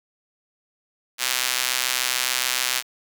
sawtooth tone with high-pass filter, 126.9 Hz, B2, 47 cents sharp, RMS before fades -24 dBFS, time 1.18-2.83 s, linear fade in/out 50 ms, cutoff 2400 Hz, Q 0.62, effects none

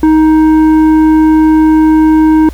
triangle tone with tanh clipping, 313.1 Hz, D#4, 11 cents sharp, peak -5 dBFS, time 0.03-2.49 s, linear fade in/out 2 ms, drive 13 dB, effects added 60 Hz sine -23 dBFS peak until 2.53 s + pink hiss -38 dBFS RMS until 2.53 s

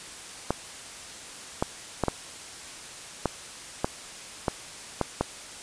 clicks, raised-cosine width 1 ms, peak -9 dBFS, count 9, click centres 0.506 / 1.625 / 2.037 / 2.083 / 3.257 / 3.845 / 4.482 / 5.013 / 5.21 s, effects white hiss -42 dBFS RMS until 5.62 s + resampled to 22050 Hz

